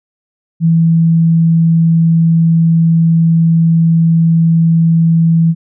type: tone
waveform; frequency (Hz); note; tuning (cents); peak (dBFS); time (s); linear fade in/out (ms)
sine; 164.81; E3; 0; -6; 0.6-5.55; 50
effects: none